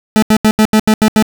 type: tone bursts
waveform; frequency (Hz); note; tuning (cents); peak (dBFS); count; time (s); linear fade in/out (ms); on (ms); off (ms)
40% pulse; 216.5; A3; -28; -5; 8; 0.16-1.225; 0; 64; 79
effects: none